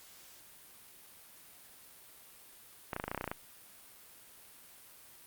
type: clicks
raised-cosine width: 0.5 ms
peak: -20 dBFS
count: 12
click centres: 2.932 / 2.964 / 2.999 / 3.04 / 3.08 / 3.115 / 3.147 / 3.177 / 3.211 / 3.242 / 3.277 / 3.315 s
effects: white hiss -56 dBFS RMS until 5.26 s + Opus 48 kbps